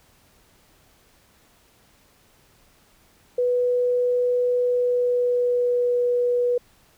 sine tone with pitch glide, 492.6 to 487.8 Hz, B4 to B4, -5 to -21 cents, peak -18 dBFS, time 3.38-6.58 s, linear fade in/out 5 ms, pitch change -16 cents, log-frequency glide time 4.61-5.96 s, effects pink hiss -58 dBFS RMS until 6.97 s

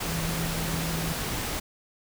sine tone in noise, 164.2 Hz, E3, 6 cents flat, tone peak -30 dBFS, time 0.06-1.13 s, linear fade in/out 10 ms, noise pink, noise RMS -31 dBFS, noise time 0-1.6 s, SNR -2 dB, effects none

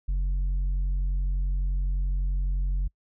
sine tone with tanh clipping, 45.87 Hz, F#1, 14 cents flat, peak -24 dBFS, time 0.08-2.88 s, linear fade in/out 10 ms, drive 4 dB, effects noise-tail reverb RT60 0.1 s tail -26 dB re dry

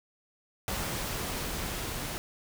pink noise with level ramp, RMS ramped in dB -33 to -36 dBFS, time 0.68-2.18 s, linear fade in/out 0 ms, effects none

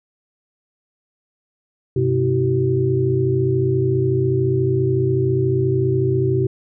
sine tone cluster, 98 / 128.5 / 327.7 / 381.9 Hz, G2 / C3 / E4 / G4, 0 / -31 / -10 / -45 cents, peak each -27 / -18 / -25 / -19 dBFS, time 1.96-6.47 s, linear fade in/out 5 ms, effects none

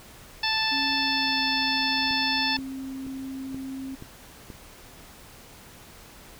harmonic tone, 880 Hz, A5, in tune, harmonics 1 / 2 / 3 / 4 / 5 / 6, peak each -30 / -30 / -30 / -30 / -30 / -30 dBFS, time 0.43-2.57 s, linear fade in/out 5 ms
sine tone with pitch glide, 274.2 to 266.5 Hz, C#4 to C4, -19 to +32 cents, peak -32 dBFS, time 0.71-3.96 s, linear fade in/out 20 ms, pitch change -49 cents, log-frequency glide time 0.97-1.4 s
click train, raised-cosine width 3 ms, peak -27 dBFS, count 6, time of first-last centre 2.11-4.502 s, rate 2.09 Hz
effects pink hiss -48 dBFS RMS until 6.39 s

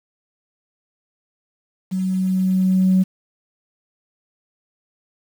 sine tone with level ramp, 187.1 Hz, F#3, 20 cents sharp, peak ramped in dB -19 to -10 dBFS, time 1.91-3.04 s, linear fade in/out 20 ms, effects tanh soft clip ceiling -8 dBFS + 7-bit

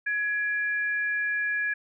sine tone pair together, 1677 / 2372 Hz, G#6 / D7, +16 / +17 cents, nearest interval tritone, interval 601 cents, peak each -25 / -35 dBFS, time 0.06-1.74 s, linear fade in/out 10 ms, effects none

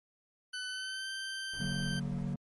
20% pulse tone with pitch glide, 1502 to 1559.5 Hz, F#6 to G6, +26 to -9 cents, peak -32 dBFS, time 0.53-2 s, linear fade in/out 10 ms, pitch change +65 cents, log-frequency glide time 0.66-1.1 s
brown noise, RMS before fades -46 dBFS, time 1.53-2.34 s, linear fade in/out 5 ms
triangle chord, D augmented, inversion none, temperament equal with one note detuned, 143.23 / 185 / 233.1 Hz, D3 / F#3 / A#3, -43 / 0 / 0 cents, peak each -34 / -35 / -39 dBFS, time 1.6-2.36 s, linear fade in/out 5 ms
effects MP3 48 kbps

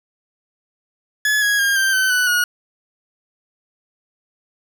40% pulse tone with pitch steps, 1705 / 1659.3 / 1614.9 / 1571.6 / 1529.5 / 1488.6 / 1448.7 Hz, G#6 / G#6 / G#6 / G6 / G6 / F#6 / F#6, +45 / -2 / -49 / +4 / -43 / +10 / -37 cents, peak -14 dBFS, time 1.25-2.44 s, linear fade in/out 2 ms, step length 170 ms, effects none

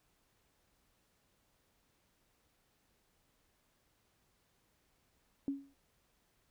sine tone with exponential decay, 277.2 Hz, C#4, in tune, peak -30 dBFS, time 5.48-5.74 s, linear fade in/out 1 ms, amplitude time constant 55 ms, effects pink hiss -75 dBFS RMS until 6.5 s

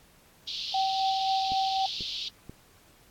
white band-pass noise, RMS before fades -35 dBFS, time 0.47-2.29 s, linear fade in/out 10 ms, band 3100 to 4600 Hz, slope 48 dB/octave
sine tone with tremolo, 770 Hz, G5, 31 cents flat, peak -23 dBFS, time 0.74-1.86 s, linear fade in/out 5 ms, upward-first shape triangle, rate 3.8 Hz, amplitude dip 40%
click train, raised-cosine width 3 ms, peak -28 dBFS, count 3, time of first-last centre 1.52-2.496 s, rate 2.05 Hz
effects pink hiss -59 dBFS RMS until 3.1 s + AAC 64 kbps

